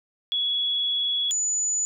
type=tone pair in turn; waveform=sine; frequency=3369 / 6955 Hz; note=G#7 / A8; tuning=+24 / -21 cents; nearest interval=octave + minor second; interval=1255 cents; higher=second; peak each=-22 dBFS; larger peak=neither; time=0.32-1.31 / 1.31-1.85 s; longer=first; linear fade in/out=0 ms; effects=none